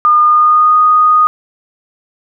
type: tone with pitch glide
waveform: sine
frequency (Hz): 1214 to 1237.4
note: D#6 to D#6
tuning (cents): -43 to -10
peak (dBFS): -5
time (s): 0.05-1.27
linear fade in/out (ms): 0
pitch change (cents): +33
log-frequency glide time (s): 0.22-0.75
effects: none